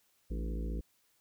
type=harmonic tone with a mistuned harmonic; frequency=55 Hz; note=A1; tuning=in tune; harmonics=1 / 3 / 4 / 5 / 6 / 7 / 8 / 9; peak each=-34 / -44 / -46 / -48 / -50 / -51 / -52 / -53 dBFS; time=0.3-0.81 s; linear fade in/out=10 ms; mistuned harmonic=5; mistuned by=+76 cents; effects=white hiss -72 dBFS RMS until 1.2 s